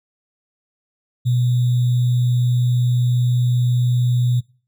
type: tone with sample-and-hold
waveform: sine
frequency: 122.8 Hz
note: B2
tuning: 9 cents flat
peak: -14 dBFS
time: 1.25-4.41 s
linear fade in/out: 20 ms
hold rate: 3675 Hz
effects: noise-tail reverb RT60 0.4 s tail -23 dB re dry